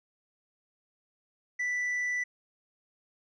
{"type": "tone with tanh clipping", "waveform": "sine", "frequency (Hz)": 1975.5, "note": "B6", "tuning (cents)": 0, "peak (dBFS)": -29, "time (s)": [1.59, 2.24], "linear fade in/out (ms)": 10, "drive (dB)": 3, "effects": []}